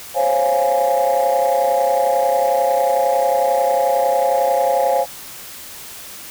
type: chord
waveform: sine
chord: Db major seventh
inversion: third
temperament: equal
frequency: 523.3 / 554.4 / 698.5 / 830.6 Hz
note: C5 / Db5 / F5 / Ab5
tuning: 0 / 0 / 0 / 0 cents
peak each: -18 dBFS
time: 0.14-5.06 s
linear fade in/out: 50 ms
effects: tanh soft clip ceiling -8 dBFS + white hiss -35 dBFS RMS until 6.3 s